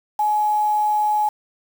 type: tone with quantisation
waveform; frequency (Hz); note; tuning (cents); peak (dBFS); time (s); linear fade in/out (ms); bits
sine; 844; G#5; +28; -16; 0.19-1.29; 5; 6
effects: none